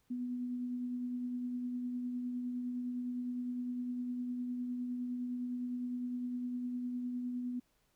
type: tone with tremolo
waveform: sine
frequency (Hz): 246.9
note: B3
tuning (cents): 0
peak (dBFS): -34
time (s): 0.1-7.6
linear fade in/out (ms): 10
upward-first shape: triangle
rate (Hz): 9.8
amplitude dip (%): 30
effects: pink hiss -75 dBFS RMS until 7.95 s